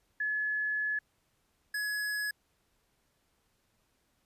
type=tone pair in turn; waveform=sine / square; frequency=1708 / 1688.4 Hz; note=G#6 / G#6; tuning=+48 / +28 cents; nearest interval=unison; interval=20 cents; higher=first; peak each=-29 / -32 dBFS; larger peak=first; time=0.2-0.99 / 1.74-2.31 s; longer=first; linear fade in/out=5 ms; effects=pink hiss -74 dBFS RMS until 4.25 s + resampled to 32000 Hz